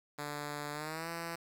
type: tone with pitch glide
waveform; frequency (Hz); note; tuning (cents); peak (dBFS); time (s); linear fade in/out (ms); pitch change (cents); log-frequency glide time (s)
5% pulse; 146.83 to 167.69; D3 to E3; 0 to +30; -27; 0.18-1.36; 10; +230; 0.72-1.09
effects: 10-bit